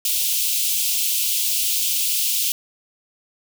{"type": "high-pass noise", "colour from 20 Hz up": "white", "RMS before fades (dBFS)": -21, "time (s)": [0.05, 2.52], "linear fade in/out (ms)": 2, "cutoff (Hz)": 2600, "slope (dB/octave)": 48, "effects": []}